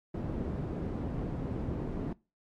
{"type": "low-pass noise", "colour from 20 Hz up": "white", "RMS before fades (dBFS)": -35, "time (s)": [0.14, 2.13], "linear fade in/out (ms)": 5, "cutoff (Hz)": 280, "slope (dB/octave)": 12, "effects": ["noise-tail reverb RT60 0.3 s tail -23 dB re dry", "MP3 64 kbps"]}